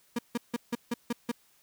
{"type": "tone bursts", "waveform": "35% pulse", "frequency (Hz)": 237.4, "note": "A#3", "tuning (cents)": 32, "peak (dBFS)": -26, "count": 7, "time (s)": [0.16, 1.316], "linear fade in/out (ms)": 5, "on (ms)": 28, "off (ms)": 160, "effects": ["white hiss -65 dBFS RMS until 1.62 s"]}